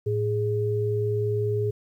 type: tone pair together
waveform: sine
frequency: 110 / 415.3 Hz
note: A2 / G#4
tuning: 0 / 0 cents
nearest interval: octave + major seventh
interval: 2300 cents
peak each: -25 dBFS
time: 0.06-1.71 s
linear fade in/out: 10 ms
effects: 10-bit